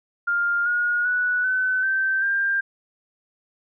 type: tone with pitch steps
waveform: sine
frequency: 1403 / 1439.1 / 1476.2 / 1514.2 / 1553.1 / 1593.1 Hz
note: F6 / F#6 / F#6 / F#6 / G6 / G6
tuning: +8 / -48 / -4 / +40 / -17 / +28 cents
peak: -19 dBFS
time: 0.27-2.61 s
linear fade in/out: 10 ms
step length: 390 ms
effects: none